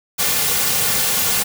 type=noise with comb filter; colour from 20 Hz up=white; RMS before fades=-18 dBFS; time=0.18-1.44 s; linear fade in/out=20 ms; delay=3.1 ms; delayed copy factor=-0.65; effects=none